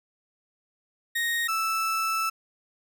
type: tone pair in turn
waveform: 35% pulse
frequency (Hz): 1864.7 / 1318.5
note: A#6 / E6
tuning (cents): 0 / 0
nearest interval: tritone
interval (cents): 600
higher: first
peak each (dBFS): -23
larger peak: neither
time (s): 1.15-1.48 / 1.48-2.3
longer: second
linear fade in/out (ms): 10
effects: none